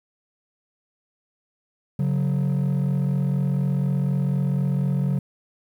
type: tone pair together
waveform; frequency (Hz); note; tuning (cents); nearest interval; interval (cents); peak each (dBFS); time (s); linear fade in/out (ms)
triangle; 140 / 184.11; C#3 / F#3; +18 / -8; perfect fourth; 474; -18 / -21; 1.99-5.19; 5
effects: tanh soft clip ceiling -15 dBFS + 9-bit